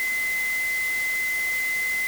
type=tone in noise; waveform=sine; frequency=2044 Hz; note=C7; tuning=41 cents flat; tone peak=-23 dBFS; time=0-2.07 s; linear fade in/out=0 ms; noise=white; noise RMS=-35 dBFS; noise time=0-2.07 s; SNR=+9 dB; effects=none